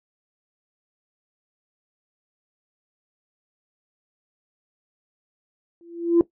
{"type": "tone with exponential growth", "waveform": "sine", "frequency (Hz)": 340, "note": "F4", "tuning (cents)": -46, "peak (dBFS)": -8, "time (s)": [5.81, 6.21], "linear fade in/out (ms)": 1, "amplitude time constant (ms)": 85, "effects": ["noise-tail reverb RT60 0.1 s tail -17 dB re dry", "tanh soft clip ceiling -9 dBFS"]}